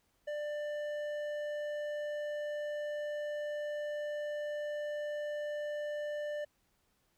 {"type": "tone with hard clipping", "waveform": "sine", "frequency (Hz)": 593, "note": "D5", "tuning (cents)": 17, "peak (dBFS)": -37, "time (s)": [0.27, 6.45], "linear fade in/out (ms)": 10, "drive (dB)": 8, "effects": ["pink hiss -75 dBFS RMS until 7.17 s"]}